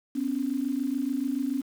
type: tone pair together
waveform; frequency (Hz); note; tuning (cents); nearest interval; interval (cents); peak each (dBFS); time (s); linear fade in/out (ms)
sine; 253.5 / 280.5; B3 / C#4; +45 / +21; major second; 176; -29 / -28; 0.15-1.62; 10
effects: 8-bit